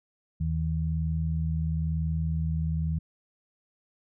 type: tone pair together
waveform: sine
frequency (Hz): 78.99 / 160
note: D#2 / D#3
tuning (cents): +27 / +49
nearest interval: octave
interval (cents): 1222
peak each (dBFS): -28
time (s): 0.4-2.99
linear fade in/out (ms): 10
effects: none